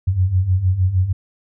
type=beating tone pair; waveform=sine; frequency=88.5 / 95 Hz; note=F2 / F#2; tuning=+23 / +46 cents; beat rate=6.5 Hz; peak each=-20 / -15 dBFS; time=0.07-1.13 s; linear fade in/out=10 ms; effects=none